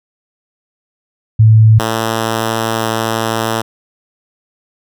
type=tone pair in turn; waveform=sine / 5% pulse; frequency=110 / 112.38 Hz; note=A2 / A2; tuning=0 / +37 cents; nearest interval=unison; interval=37 cents; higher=second; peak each=-3 dBFS; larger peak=neither; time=1.39-1.79 / 1.79-3.62 s; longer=second; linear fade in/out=10 ms; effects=none